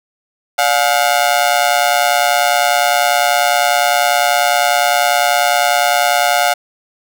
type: tone with amplitude modulation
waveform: sawtooth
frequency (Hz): 713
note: F5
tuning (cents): +36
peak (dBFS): -3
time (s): 0.58-6.54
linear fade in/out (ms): 10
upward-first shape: sine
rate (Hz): 130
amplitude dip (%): 95
effects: none